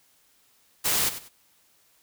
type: noise with echo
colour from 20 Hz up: white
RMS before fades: -24 dBFS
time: 0.84-1.1 s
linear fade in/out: 20 ms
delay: 96 ms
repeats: 2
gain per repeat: -12 dB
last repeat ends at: 1.292 s
effects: white hiss -63 dBFS RMS until 2.02 s